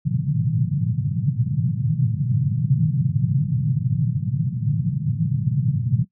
white band-pass noise, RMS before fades -21 dBFS, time 0.05-6.05 s, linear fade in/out 10 ms, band 110 to 160 Hz, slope 48 dB/octave, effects noise-tail reverb RT60 0.1 s tail -20 dB re dry

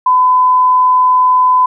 sine tone, 1009 Hz, B5, 37 cents sharp, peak -6 dBFS, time 0.06-1.66 s, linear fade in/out 5 ms, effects none

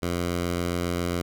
10% pulse tone, 87.31 Hz, F2, in tune, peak -17 dBFS, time 0.02-1.22 s, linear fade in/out 10 ms, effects none

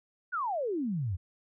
sine exponential sweep, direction down, 1538 to 82.1 Hz, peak -29 dBFS, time 0.32-1.17 s, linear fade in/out 20 ms, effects none

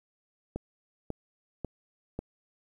click train, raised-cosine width 2 ms, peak -20 dBFS, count 4, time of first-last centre 0.56-2.19 s, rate 1.84 Hz, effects 10-bit

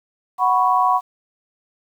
sine chord, F# suspended fourth, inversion none, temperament equal, 740 / 987.8 / 1108.7 Hz, F#5 / B5 / C#6, 0 / 0 / 0 cents, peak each -18 dBFS, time 0.38-1.01 s, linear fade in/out 50 ms, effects 8-bit

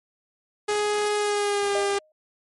sawtooth tone with pitch glide, 417.1 to 400.3 Hz, G#4 to G4, +7 to +36 cents, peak -18 dBFS, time 0.68-1.99 s, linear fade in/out 10 ms, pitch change -71 cents, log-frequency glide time 1.16-1.79 s
violet noise, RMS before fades -34 dBFS, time 1.05-1.6 s, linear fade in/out 10 ms
sine tone with exponential decay, 619 Hz, D#5, 9 cents flat, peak -24 dBFS, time 1.75-2.12 s, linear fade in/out 2 ms, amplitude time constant 80 ms
effects MP3 48 kbps

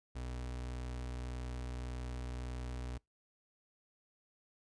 35% pulse tone, 61.74 Hz, B1, in tune, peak -38 dBFS, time 0.15-2.98 s, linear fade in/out 10 ms, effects noise-tail reverb RT60 0.2 s tail -26 dB re dry + resampled to 22050 Hz

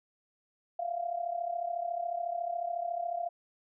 sine tone with amplitude modulation, 692 Hz, F5, 16 cents flat, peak -28 dBFS, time 0.79-3.29 s, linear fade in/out 5 ms, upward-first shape sine, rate 34 Hz, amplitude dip 75%, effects none

